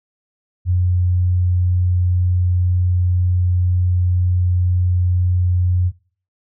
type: tone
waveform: sine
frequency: 89.8 Hz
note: F2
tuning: 49 cents sharp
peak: -13 dBFS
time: 0.65-5.92 s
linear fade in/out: 50 ms
effects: noise-tail reverb RT60 0.4 s tail -18 dB re dry